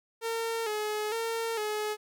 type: tone with vibrato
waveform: sawtooth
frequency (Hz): 440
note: A4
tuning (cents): 0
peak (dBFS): -26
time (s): 0.21-1.97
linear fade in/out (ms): 50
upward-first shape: square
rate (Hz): 1.1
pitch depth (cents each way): 63
effects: none